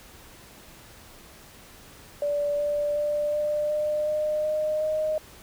sine tone with pitch steps, 581 / 586.4 / 591.8 / 597.3 / 602.9 / 608.5 / 614.1 / 619.8 Hz, D5 / D5 / D5 / D5 / D5 / D#5 / D#5 / D#5, -19 / -3 / +13 / +29 / +45 / -39 / -23 / -7 cents, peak -23 dBFS, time 2.22-5.18 s, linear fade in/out 2 ms, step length 370 ms, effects pink hiss -49 dBFS RMS until 5.42 s

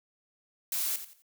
blue noise with echo, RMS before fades -31 dBFS, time 0.72-0.96 s, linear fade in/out 2 ms, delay 87 ms, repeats 3, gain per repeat -11 dB, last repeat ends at 1.221 s, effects none

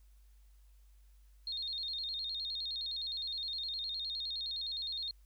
sine tone with vibrato, 3951 Hz, B7, in tune, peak -36 dBFS, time 1.47-5.11 s, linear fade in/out 2 ms, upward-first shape square, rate 9.7 Hz, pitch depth 120 cents each way, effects added 50 Hz sine -58 dBFS peak until 5.25 s + white hiss -75 dBFS RMS until 5.25 s

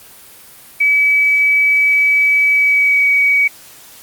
sine tone with pitch glide, 2287 to 2263 Hz, D7 to C#7, -47 to +35 cents, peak -9 dBFS, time 0.8-3.48 s, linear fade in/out 10 ms, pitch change -18 cents, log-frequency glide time 2.5-3.09 s, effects white hiss -40 dBFS RMS until 4.02 s + Opus 32 kbps

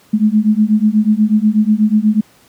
sine beating tone pair, 209.5 / 217.7 Hz, G#3 / A3, +15 / -18 cents, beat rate 8.2 Hz, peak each -12 dBFS, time 0.13-2.21 s, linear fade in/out 10 ms, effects pink hiss -49 dBFS RMS until 2.48 s + high-pass 100 Hz 12 dB/octave

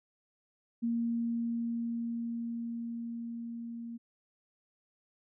sine tone with level ramp, 233.1 Hz, A#3, in tune, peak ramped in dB -28 to -39 dBFS, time 0.82-3.98 s, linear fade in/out 20 ms, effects none

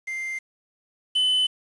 triangle tone pair in turn, 2093 / 3020 Hz, C7 / F#7, 0 / +35 cents, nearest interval tritone, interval 635 cents, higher second, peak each -26 / -17 dBFS, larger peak second, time 0.07-0.39 / 1.15-1.47 s, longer neither, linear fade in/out 10 ms, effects resampled to 22050 Hz + 8-bit

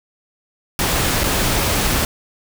pink noise with dropouts, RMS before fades -18 dBFS, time 0.79-2.05 s, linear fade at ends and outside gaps 1 ms, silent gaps 1.235-1.24 s, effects none

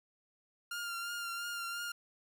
sawtooth tone with vibrato, 1396.9 Hz, F6, in tune, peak -34 dBFS, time 0.71-1.92 s, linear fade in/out 5 ms, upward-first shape triangle, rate 2.9 Hz, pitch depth 31 cents each way, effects none

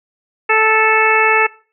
harmonic tone, 438.7 Hz, A4, 5 cents flat, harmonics 1 / 2 / 3 / 4 / 5 / 6, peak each -17 / -17 / -17 / -17 / -17 / -17 dBFS, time 0.49-1.47 s, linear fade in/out 10 ms, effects noise-tail reverb RT60 0.4 s tail -21 dB re dry

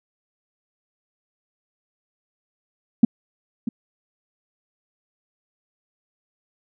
sine tone with echo, 230.8 Hz, A#3, 17 cents flat, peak -6 dBFS, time 3.03-3.05 s, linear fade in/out 5 ms, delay 640 ms, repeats 1, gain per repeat -14 dB, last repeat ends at 3.69 s, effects tanh soft clip ceiling -2 dBFS

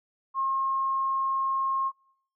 sine tone, 1074 Hz, C6, 45 cents sharp, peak -24 dBFS, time 0.34-1.92 s, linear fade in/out 50 ms, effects noise-tail reverb RT60 0.7 s tail -25 dB re dry

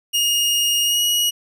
sawtooth tone with pitch glide, 2855 to 2902 Hz, F7 to F#7, +37 to -34 cents, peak -13 dBFS, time 0.13-1.31 s, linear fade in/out 20 ms, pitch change +29 cents, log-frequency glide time 0.84-1.01 s, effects none

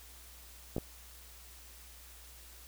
clicks, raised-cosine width 2 ms, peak -21 dBFS, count 2, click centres 0.765 / 0.782 s, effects added 60 Hz sine -55 dBFS peak until 2.67 s + white hiss -55 dBFS RMS until 2.67 s

